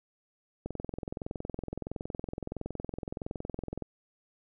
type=click train; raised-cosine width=2 ms; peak=-22 dBFS; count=69; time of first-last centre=0.66-3.823 s; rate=21.5 Hz; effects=none